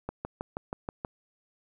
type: click train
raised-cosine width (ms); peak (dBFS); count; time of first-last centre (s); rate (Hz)
1; -19; 7; 0.09-1.048; 6.26
effects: 10-bit